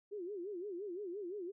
sine tone with vibrato, 379.6 Hz, F#4, 44 cents sharp, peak -40 dBFS, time 0.11-1.52 s, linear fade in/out 20 ms, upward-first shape sine, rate 5.8 Hz, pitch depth 190 cents each way, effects none

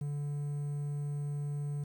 triangle tone with quantisation, 144.9 Hz, D3, 23 cents flat, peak -31 dBFS, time 0.01-1.84 s, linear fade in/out 5 ms, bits 10, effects none

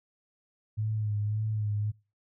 sine tone with vibrato, 106.4 Hz, G#2, 42 cents sharp, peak -27 dBFS, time 0.77-1.92 s, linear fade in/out 20 ms, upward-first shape sine, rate 1.8 Hz, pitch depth 42 cents each way, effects noise-tail reverb RT60 0.3 s tail -23 dB re dry

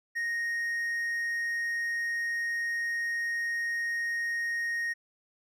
triangle tone, 1864.7 Hz, A#6, in tune, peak -27 dBFS, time 0.15-4.94 s, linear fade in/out 20 ms, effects none

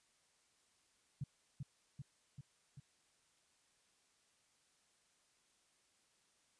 sine tone with echo, 138.59 Hz, C#3, in tune, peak -38 dBFS, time 1.21-1.24 s, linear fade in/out 5 ms, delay 390 ms, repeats 4, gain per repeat -3 dB, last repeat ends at 2.8 s, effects white hiss -75 dBFS RMS until 6.59 s + resampled to 22050 Hz

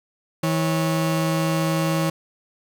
30% pulse tone pair together, 161.92 / 550 Hz, E3 / C#5, -31 / -14 cents, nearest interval octave + major sixth, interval 2117 cents, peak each -18 / -23 dBFS, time 0.43-2.1 s, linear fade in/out 5 ms, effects none

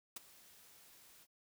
white noise with ADSR envelope, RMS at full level -42 dBFS, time 0.16-1.27 s, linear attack 7 ms, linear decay 14 ms, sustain -20 dB, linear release 46 ms, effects none

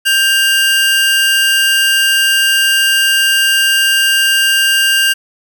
45% pulse tone pair together, 1583.1 / 2818 Hz, G6 / F7, +17 / +15 cents, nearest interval minor seventh, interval 998 cents, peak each -12 dBFS, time 0.05-5.14 s, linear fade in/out 20 ms, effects none

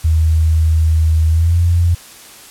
sine tone with pitch glide, 79.8 to 86.02 Hz, D#2 to F2, +44 to -26 cents, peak -9 dBFS, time 0.04-1.95 s, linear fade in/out 10 ms, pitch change +130 cents, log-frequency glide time 1.29-1.57 s, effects white hiss -38 dBFS RMS until 2.5 s + low-pass 12000 Hz 12 dB/octave

